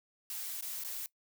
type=noise with dropouts; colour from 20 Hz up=blue; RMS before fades=-40 dBFS; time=0.3-1.06 s; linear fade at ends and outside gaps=0 ms; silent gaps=0.609-0.624 / 0.837-0.848 s; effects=noise-tail reverb RT60 0.1 s tail -20 dB re dry